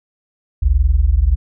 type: tone pair together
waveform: sine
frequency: 51.31 / 72.4 Hz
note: G#1 / D2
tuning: -20 / -24 cents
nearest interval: tritone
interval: 596 cents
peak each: -13 dBFS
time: 0.62-1.36 s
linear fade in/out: 10 ms
effects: none